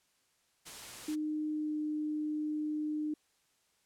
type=noise; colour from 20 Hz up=white; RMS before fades=-46 dBFS; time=0.65-1.16 s; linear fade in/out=20 ms
type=tone with pitch glide; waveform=sine; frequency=305.8 to 303.7 Hz; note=D#4 to D#4; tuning=-30 to -42 cents; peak=-32 dBFS; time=1.08-3.14 s; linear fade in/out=5 ms; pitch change=-12 cents; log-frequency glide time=1.49-1.76 s
effects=white hiss -73 dBFS RMS until 3.85 s + low-pass 10000 Hz 12 dB/octave